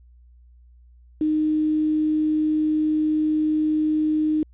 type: tone with quantisation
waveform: sine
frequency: 308.2 Hz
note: D#4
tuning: 16 cents flat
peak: -18 dBFS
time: 1.21-4.43 s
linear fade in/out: 2 ms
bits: 7
effects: added 60 Hz sine -48 dBFS peak until 4.53 s + resampled to 8000 Hz